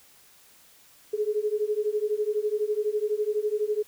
sine beating tone pair, 416.6 / 428.6 Hz, G#4 / A4, +5 / -45 cents, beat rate 12 Hz, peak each -27 dBFS, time 1.13-3.83 s, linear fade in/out 10 ms, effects white hiss -56 dBFS RMS until 3.87 s

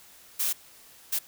blue noise bursts at uneven times, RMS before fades -27 dBFS, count 2, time 0.39-0.53 / 1.12-1.19 s, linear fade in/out 10 ms, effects white hiss -53 dBFS RMS until 1.27 s

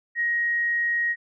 sine tone, 1884 Hz, A#6, 18 cents sharp, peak -21 dBFS, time 0.15-1.16 s, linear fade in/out 50 ms, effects none

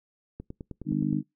click train, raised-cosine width 3 ms, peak -25 dBFS, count 8, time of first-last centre 0.4-1.129 s, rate 9.6 Hz
harmonic tone, 50.4 Hz, G1, 49 cents sharp, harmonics 3 / 4 / 5 / 6, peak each -30 / -30 / -30 / -30 dBFS, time 0.85-1.23 s, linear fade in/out 50 ms
effects noise-tail reverb RT60 0.2 s tail -26 dB re dry

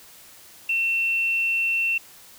sine tone, 2700 Hz, E7, 41 cents sharp, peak -20 dBFS, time 0.69-1.98 s, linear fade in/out 5 ms, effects white hiss -48 dBFS RMS until 2.38 s

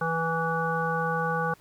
harmonic tone with a mistuned harmonic, 163.9 Hz, E3, 10 cents flat, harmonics 1 / 3 / 5 / 7 / 9, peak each -31 / -31 / -31 / -31 / -31 dBFS, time 0.01-1.54 s, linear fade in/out 5 ms, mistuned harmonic 5, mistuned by +17 cents, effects pink hiss -58 dBFS RMS until 1.6 s

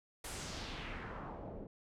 pink noise with low-pass filter sweep, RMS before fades -45 dBFS, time 0.24-1.67 s, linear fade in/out 5 ms, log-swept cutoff 11000 to 400 Hz, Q 1.8, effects none

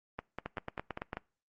two click trains, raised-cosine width 0.5 ms, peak -21 / -22 dBFS, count 7 / 6, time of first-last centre 0.46-1.131 / 0.19-1.17 s, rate 8.94 / 5.1 Hz, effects noise-tail reverb RT60 0.4 s tail -25 dB re dry + Opus 32 kbps

